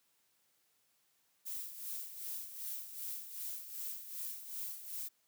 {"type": "noise with tremolo", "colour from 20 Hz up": "violet", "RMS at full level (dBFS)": -41, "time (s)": [1.45, 5.09], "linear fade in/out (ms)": 20, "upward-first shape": "sine", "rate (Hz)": 2.6, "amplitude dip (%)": 65, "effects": ["white hiss -75 dBFS RMS until 5.27 s", "high-pass 100 Hz 12 dB/octave"]}